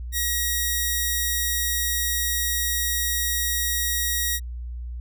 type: tone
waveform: 5% pulse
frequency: 1900 Hz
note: A#6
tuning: 33 cents sharp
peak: -12 dBFS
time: 0.12-4.4 s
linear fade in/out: 50 ms
effects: added 60 Hz sine -30 dBFS peak until 5 s